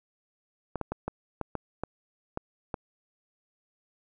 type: clicks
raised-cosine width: 1 ms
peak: -17 dBFS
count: 9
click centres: 0.757 / 0.813 / 0.92 / 1.08 / 1.413 / 1.553 / 1.836 / 2.374 / 2.742 s
effects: none